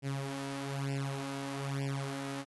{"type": "tone with flanger", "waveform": "sawtooth", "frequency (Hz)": 137.8, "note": "C#3", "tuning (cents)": -10, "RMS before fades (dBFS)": -37, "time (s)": [0.02, 2.45], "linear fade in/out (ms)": 50, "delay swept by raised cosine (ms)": [0.38, 4.18], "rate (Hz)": 1.1, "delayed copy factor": 0.6, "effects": ["AAC 32 kbps"]}